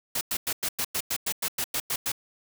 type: noise bursts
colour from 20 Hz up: white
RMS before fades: -28 dBFS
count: 13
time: 0.15-2.119 s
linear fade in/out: 5 ms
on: 61 ms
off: 98 ms
effects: none